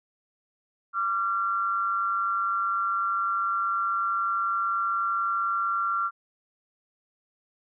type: tone pair together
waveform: sine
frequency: 1172.2 / 1372 Hz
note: D6 / F6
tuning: -4 / -31 cents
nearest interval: minor third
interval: 273 cents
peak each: -29 / -25 dBFS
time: 0.93-6.11 s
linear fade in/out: 50 ms
effects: none